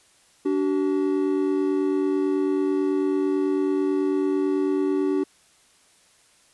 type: tone pair together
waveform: triangle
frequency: 290 / 379.1 Hz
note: D4 / F#4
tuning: -22 / +42 cents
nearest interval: perfect fourth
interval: 464 cents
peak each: -21 dBFS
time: 0.45-5.24 s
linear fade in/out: 10 ms
effects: white hiss -58 dBFS RMS until 6.53 s + resampled to 24000 Hz